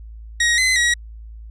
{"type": "tone with pitch steps", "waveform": "sawtooth", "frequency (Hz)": [1888, 2040, 1909], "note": ["A#6", "C7", "A#6"], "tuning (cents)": [22, -44, 41], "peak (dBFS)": -11, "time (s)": [0.4, 0.94], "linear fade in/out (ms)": 5, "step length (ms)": 180, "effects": ["added 55 Hz sine -34 dBFS peak until 1.5 s", "resampled to 22050 Hz"]}